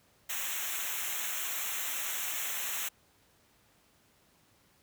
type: noise with comb filter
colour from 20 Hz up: white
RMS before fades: -35 dBFS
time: 0.29-2.89 s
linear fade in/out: 10 ms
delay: 0.21 ms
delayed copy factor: -0.95
effects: pink hiss -66 dBFS RMS until 4.82 s + high-pass 60 Hz 12 dB/octave